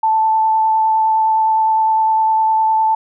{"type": "tone with vibrato", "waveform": "sine", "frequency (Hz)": 880, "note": "A5", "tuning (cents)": 0, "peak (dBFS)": -11, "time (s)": [0.03, 2.95], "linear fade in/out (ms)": 5, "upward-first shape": "triangle", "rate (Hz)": 9.8, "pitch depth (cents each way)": 13, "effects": []}